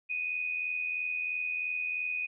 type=tone pair together; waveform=sine; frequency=2480 / 2563 Hz; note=D#7 / E7; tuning=-6 / -49 cents; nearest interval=minor second; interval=57 cents; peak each=-31 / -39 dBFS; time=0.09-2.27 s; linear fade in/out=20 ms; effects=none